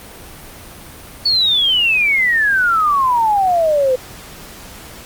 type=exponential sweep; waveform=sine; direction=down; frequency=4500 to 500 Hz; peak=-11 dBFS; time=1.25-3.96 s; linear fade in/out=10 ms; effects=pink hiss -36 dBFS RMS until 5.05 s + Opus 32 kbps